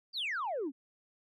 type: exponential sweep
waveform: sine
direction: down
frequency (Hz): 4853 to 246.9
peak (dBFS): -31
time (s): 0.13-0.72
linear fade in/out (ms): 50
effects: tanh soft clip ceiling -30 dBFS